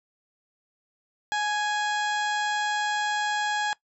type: harmonic tone with a mistuned harmonic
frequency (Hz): 830.6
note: G#5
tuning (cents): 0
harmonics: 1 / 2 / 3 / 4 / 5 / 6 / 7 / 8 / 9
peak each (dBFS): -27 / -28 / -40 / -35 / -40 / -43 / -47 / -46 / -42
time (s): 1.32-3.73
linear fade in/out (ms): 0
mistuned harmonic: 1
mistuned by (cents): +20
effects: noise-tail reverb RT60 0.1 s tail -20 dB re dry